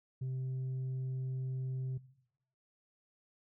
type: tone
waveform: sine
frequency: 130.1 Hz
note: C3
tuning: 9 cents flat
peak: -32 dBFS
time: 0.21-1.98 s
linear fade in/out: 10 ms
effects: noise-tail reverb RT60 0.8 s tail -20 dB re dry + tanh soft clip ceiling -34 dBFS